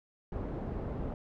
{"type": "low-pass noise", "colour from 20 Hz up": "pink", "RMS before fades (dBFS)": -37, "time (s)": [0.32, 1.14], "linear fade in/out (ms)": 2, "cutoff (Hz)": 630, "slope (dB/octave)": 12, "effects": []}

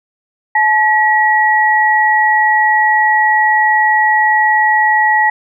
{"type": "tone pair together", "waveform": "sine", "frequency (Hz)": [860.8, 1918], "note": ["A5", "A#6"], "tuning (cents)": [-38, 49], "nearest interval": "octave + major second", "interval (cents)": 1387, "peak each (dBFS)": -11, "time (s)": [0.55, 5.3], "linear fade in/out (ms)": 5, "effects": []}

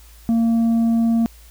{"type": "tone with tanh clipping", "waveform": "sine", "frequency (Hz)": 229.5, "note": "A#3", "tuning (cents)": -27, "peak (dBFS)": -15, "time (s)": [0.29, 1.26], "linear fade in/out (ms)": 0, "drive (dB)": 4, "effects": ["added 56 Hz sine -43 dBFS peak until 1.5 s", "white hiss -50 dBFS RMS until 1.5 s"]}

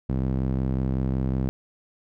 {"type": "tone with band-pass filter", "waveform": "sawtooth", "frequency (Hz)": 65.41, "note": "C2", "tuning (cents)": 0, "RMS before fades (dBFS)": -25, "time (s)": [0.09, 1.49], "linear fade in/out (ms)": 0, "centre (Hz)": 180, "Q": 1, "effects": []}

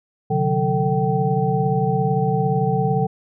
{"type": "tone cluster", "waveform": "sine", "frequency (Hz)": [130, 147.6, 181.3, 444.4, 771], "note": ["C3", "D3", "F#3", "A4", "G5"], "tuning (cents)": [-11, 9, -35, 17, -29], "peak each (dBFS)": -23, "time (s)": [0.3, 3.07], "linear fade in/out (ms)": 10, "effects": []}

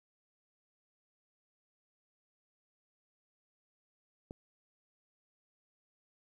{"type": "click", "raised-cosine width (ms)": 2, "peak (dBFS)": -30, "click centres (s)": 4.309, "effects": ["11-bit"]}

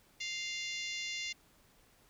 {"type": "harmonic tone", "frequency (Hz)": 698.5, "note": "F5", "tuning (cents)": 0, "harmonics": [3, 4, 5, 6, 7, 8, 9, 10], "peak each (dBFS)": [-41, -43, -45, -47, -48, -49, -50, -51], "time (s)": [0.2, 1.33], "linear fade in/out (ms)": 10, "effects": ["pink hiss -66 dBFS RMS until 2.09 s"]}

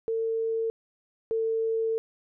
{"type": "tone pair in turn", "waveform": "sine", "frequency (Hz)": [450.8, 448.9], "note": ["A4", "A4"], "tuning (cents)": [42, 35], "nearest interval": "unison", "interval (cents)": 7, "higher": "first", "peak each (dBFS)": [-25, -24], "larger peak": "second", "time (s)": [[0.08, 0.7], [1.31, 1.98]], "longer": "second", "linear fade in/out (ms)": 0, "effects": []}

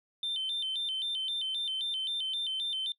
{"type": "tone with vibrato", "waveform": "sine", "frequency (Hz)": 3322, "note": "G#7", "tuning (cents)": 0, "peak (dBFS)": -29, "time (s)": [0.23, 2.92], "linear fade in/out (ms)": 2, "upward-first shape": "square", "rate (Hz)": 3.8, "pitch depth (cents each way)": 130, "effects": ["noise-tail reverb RT60 0.1 s tail -20 dB re dry", "tanh soft clip ceiling -28 dBFS"]}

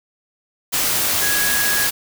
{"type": "tone in noise", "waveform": "sine", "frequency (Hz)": 1661.2, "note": "G#6", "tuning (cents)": 0, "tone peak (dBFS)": -21, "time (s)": [1.21, 1.88], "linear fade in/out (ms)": 20, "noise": "white", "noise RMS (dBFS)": -19, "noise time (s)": [0.72, 1.91], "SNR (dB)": -5, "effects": []}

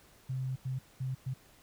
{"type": "tone bursts at uneven times", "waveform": "sine", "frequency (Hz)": 130.5, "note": "C3", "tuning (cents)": -4, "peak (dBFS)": -32, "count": 4, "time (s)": [[0.29, 0.56], [0.65, 0.79], [1, 1.15], [1.26, 1.34]], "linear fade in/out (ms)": 10, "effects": ["pink hiss -61 dBFS RMS until 1.62 s"]}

